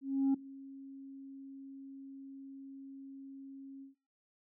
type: tone with ADSR envelope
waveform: sine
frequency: 271.9 Hz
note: C#4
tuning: 33 cents flat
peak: -23 dBFS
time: 0.01-3.95 s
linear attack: 330 ms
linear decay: 7 ms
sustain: -23 dB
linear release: 130 ms
effects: noise-tail reverb RT60 0.3 s tail -19 dB re dry + tanh soft clip ceiling -25 dBFS